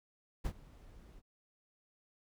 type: noise with ADSR envelope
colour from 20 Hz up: brown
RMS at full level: -34 dBFS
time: 0.44-1.22 s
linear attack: 18 ms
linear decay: 63 ms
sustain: -22 dB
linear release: 43 ms
effects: none